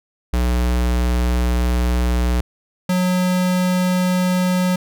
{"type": "tone pair in turn", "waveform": "square", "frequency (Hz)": [60.8, 182.19], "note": ["B1", "F#3"], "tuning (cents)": [-26, -26], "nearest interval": "octave + perfect fifth", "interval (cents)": 1900, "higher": "second", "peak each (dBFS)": -16, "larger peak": "neither", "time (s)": [[0.33, 2.41], [2.89, 4.76]], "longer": "first", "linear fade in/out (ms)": 5, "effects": []}